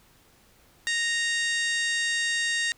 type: harmonic tone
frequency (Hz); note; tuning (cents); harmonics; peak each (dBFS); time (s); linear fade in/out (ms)
930; A#5; -4; 2 / 3 / 4 / 5 / 6 / 7 / 8 / 9 / 10; -26 / -34 / -32 / -37 / -39 / -39 / -36 / -43 / -44; 0.87-2.72; 0
effects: pink hiss -59 dBFS RMS until 2.77 s